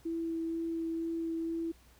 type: tone with vibrato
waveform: sine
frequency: 329.6 Hz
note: E4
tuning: in tune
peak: -32 dBFS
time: 0.05-1.72 s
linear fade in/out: 10 ms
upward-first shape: sine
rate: 2.1 Hz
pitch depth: 9 cents each way
effects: added 60 Hz sine -60 dBFS peak until 1.99 s + pink hiss -63 dBFS RMS until 1.99 s